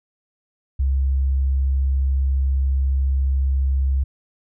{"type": "tone", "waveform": "sine", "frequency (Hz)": 67.2, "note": "C2", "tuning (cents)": 47, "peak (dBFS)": -16, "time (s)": [0.79, 4.04], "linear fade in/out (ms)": 10, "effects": []}